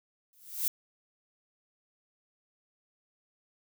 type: noise with exponential growth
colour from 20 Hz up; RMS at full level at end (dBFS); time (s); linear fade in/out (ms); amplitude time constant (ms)
violet; -26; 0.33-0.68; 1; 75
effects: none